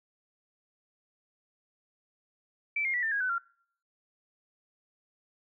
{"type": "tone with pitch steps", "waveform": "sine", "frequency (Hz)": [2323, 2130, 1953.4, 1791.3, 1642.6, 1506.3, 1381.3], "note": ["D7", "C7", "B6", "A6", "G#6", "F#6", "F6"], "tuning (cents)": [-20, 30, -20, 31, -20, 31, -19], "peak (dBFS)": -27, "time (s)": [2.76, 3.383], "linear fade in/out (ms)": 5, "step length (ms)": 89, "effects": ["noise-tail reverb RT60 0.6 s tail -25 dB re dry"]}